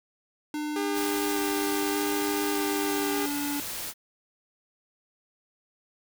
square tone with pitch glide, 300 to 288.1 Hz, D4 to D4, +37 to -33 cents, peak -30 dBFS, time 0.54-3.6 s, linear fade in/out 2 ms, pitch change -70 cents, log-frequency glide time 2.83-3.26 s
sawtooth tone with vibrato, 400 Hz, G4, 35 cents sharp, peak -25 dBFS, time 0.76-3.26 s, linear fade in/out 2 ms, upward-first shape square, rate 0.84 Hz, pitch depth 11 cents each way
white noise, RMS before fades -35 dBFS, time 0.93-3.94 s, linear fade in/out 50 ms
effects none

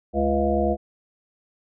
harmonic tone with a mistuned harmonic, 70.4 Hz, C#2, 27 cents sharp, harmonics 1 / 3 / 5 / 7 / 9 / 10, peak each -26 / -26 / -26 / -26 / -26 / -26 dBFS, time 0.13-0.77 s, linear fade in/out 50 ms, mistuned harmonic 5, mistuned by -54 cents, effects none

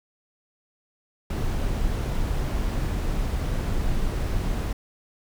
brown noise, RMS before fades -25 dBFS, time 1.3-4.73 s, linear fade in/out 5 ms, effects none

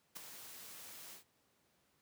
white noise with ADSR envelope, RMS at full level -43 dBFS, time 0.15-1.24 s, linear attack 19 ms, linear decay 4 ms, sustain -9 dB, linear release 110 ms, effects pink hiss -75 dBFS RMS until 2.01 s + high-pass 100 Hz 12 dB/octave

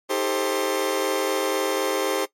sawtooth chord, A half-diminished seventh, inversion second, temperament just, 316.8 / 396 / 440 / 528 Hz, Eb4 / G4 / A4 / C5, +31 / +18 / 0 / +16 cents, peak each -26 / -22 / -25 / -22 dBFS, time 0.09-2.26 s, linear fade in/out 20 ms, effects noise-tail reverb RT60 0.1 s tail -18 dB re dry + MP3 64 kbps

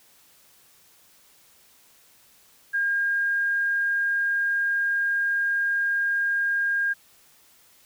sine tone, 1615 Hz, G#6, 49 cents flat, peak -21 dBFS, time 2.73-6.94 s, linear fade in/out 20 ms, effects white hiss -57 dBFS RMS until 7.85 s

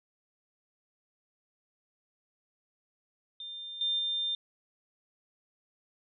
sine tone with level steps, 3600 Hz, A7, 39 cents sharp, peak -39 / -27 / -29 dBFS, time 3.4-4.35 s, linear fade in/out 2 ms, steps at 3.81 / 3.99 s, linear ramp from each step 2 ms, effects none

